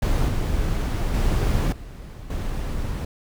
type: noise with level steps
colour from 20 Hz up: brown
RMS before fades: -20 / -23 / -20 / -37 / -27 dBFS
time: 0.02-3.05 s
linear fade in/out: 5 ms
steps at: 0.28 / 1.14 / 1.72 / 2.3 s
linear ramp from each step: 5 ms
effects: none